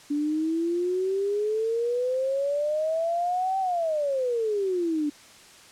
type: exponential two-way sweep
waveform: sine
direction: up then down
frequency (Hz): 288.3 to 776 to 288.3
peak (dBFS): -23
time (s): 0.1-5.1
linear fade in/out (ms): 10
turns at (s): 3.59
effects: white hiss -50 dBFS RMS until 5.71 s + low-pass 8000 Hz 12 dB/octave